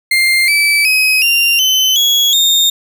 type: tone with pitch steps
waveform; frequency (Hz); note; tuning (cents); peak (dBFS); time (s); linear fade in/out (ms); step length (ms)
35% pulse; 2105 / 2309 / 2532 / 2778 / 3047 / 3341 / 3665; C7 / D7 / D#7 / F7 / G7 / G#7 / A#7; +10 / -30 / +30 / -10 / -50 / +10 / -30; -7; 0.11-2.7; 5; 370
effects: none